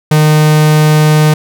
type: tone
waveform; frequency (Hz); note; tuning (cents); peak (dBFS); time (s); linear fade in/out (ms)
45% pulse; 153.2; D#3; -27; -5; 0.11-1.34; 5
effects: none